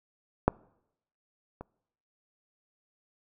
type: clicks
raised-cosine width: 1 ms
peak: -6 / -26 dBFS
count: 2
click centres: 0.48 / 1.61 s
effects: noise-tail reverb RT60 0.8 s tail -25 dB re dry